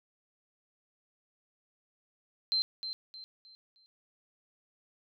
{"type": "tone with echo", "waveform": "sine", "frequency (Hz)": 4117, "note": "C8", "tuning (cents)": -29, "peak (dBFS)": -26, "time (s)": [2.52, 2.62], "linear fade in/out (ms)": 0, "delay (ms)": 310, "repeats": 4, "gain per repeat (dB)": -9, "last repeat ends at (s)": 3.86, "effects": []}